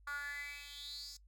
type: tone with high-pass filter sweep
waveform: 10% pulse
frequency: 287 Hz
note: D4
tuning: 40 cents flat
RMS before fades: -45 dBFS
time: 0.07-1.17 s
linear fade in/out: 5 ms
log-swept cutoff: 1300 to 5600 Hz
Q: 7.8
effects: noise-tail reverb RT60 0.1 s tail -19 dB re dry + added 50 Hz sine -60 dBFS peak until 1.27 s